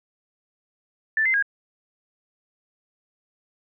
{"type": "tone with pitch steps", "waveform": "sine", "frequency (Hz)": [1764, 2072, 1634], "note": ["A6", "C7", "G#6"], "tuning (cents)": [4, -17, -29], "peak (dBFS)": -18, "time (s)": [1.17, 1.425], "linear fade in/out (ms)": 2, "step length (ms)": 85, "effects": []}